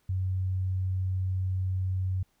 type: tone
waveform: sine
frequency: 93.4 Hz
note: F#2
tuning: 17 cents sharp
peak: -26 dBFS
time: 0.09-2.23 s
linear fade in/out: 5 ms
effects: pink hiss -71 dBFS RMS until 2.4 s